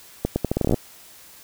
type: accelerating click train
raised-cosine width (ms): 2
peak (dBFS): -7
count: 13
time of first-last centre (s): 0.25-0.743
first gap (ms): 110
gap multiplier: 0.79
effects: white hiss -47 dBFS RMS until 1.43 s